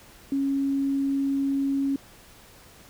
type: tone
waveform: sine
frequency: 275.3 Hz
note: C#4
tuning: 12 cents flat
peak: -22 dBFS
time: 0.32-1.96 s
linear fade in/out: 2 ms
effects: pink hiss -51 dBFS RMS until 2.89 s